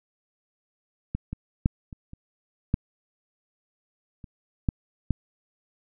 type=clicks; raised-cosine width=5 ms; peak=-15 / -19 / -7 / -27 / -29 / -9 / -29 / -10 / -10 dBFS; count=9; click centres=1.15 / 1.33 / 1.659 / 1.928 / 2.134 / 2.741 / 4.242 / 4.688 / 5.107 s; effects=none